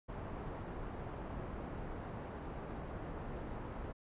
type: low-pass noise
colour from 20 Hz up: pink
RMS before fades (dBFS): -44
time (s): 0.08-3.93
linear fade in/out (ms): 20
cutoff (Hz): 1100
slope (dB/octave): 12
effects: resampled to 8000 Hz